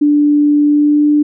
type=tone with pitch glide; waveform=sine; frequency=293.7 to 296.4 Hz; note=D4 to D4; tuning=0 to +16 cents; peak=-7 dBFS; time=0.01-1.23 s; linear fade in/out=10 ms; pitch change=+16 cents; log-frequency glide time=0.64-1.07 s; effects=none